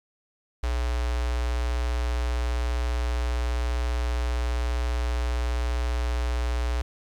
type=tone with notch filter; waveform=square; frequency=60.5 Hz; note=B1; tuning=35 cents flat; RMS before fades=-26 dBFS; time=0.63-6.82 s; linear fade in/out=5 ms; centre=200 Hz; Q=0.53; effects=low-pass 7000 Hz 12 dB/octave + 9-bit